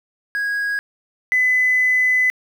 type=tone pair in turn; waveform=triangle; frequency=1649 / 2010 Hz; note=G#6 / B6; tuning=-13 / +30 cents; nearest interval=minor third; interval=343 cents; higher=second; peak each=-17 / -10 dBFS; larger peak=second; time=0.35-0.79 / 1.32-2.3 s; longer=second; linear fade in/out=0 ms; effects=tanh soft clip ceiling -11 dBFS + 8-bit